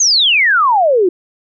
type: exponential sweep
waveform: sine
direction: down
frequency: 6645 to 341.2 Hz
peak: -8 dBFS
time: 0-1.09 s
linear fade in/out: 5 ms
effects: none